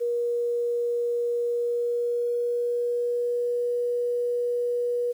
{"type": "tone with pitch glide", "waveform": "sine", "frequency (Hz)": [476.9, 483.6], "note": ["A#4", "B4"], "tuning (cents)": [39, -36], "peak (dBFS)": -23, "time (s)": [0, 5.13], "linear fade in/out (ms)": 20, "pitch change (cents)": 25, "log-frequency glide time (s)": [1.48, 3.75], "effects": ["9-bit"]}